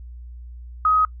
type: tone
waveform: sine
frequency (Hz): 1261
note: D#6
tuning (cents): +23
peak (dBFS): -14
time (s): 0.85-1.05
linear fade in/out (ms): 2
effects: noise-tail reverb RT60 0.1 s tail -24 dB re dry + added 60 Hz sine -35 dBFS peak until 1.2 s